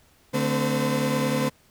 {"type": "tone cluster", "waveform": "35% pulse", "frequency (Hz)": [146.2, 221.7, 260, 510], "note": ["D3", "A3", "C4", "C5"], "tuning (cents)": [-7, 13, -11, -44], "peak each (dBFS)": -26, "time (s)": [0.33, 1.5], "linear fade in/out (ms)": 20, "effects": ["pink hiss -59 dBFS RMS until 1.7 s"]}